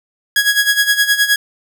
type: tone with tremolo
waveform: sawtooth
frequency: 1661.2 Hz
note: G#6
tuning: in tune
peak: -5 dBFS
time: 0.36-1.36 s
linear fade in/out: 2 ms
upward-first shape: sine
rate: 9.6 Hz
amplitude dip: 75%
effects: none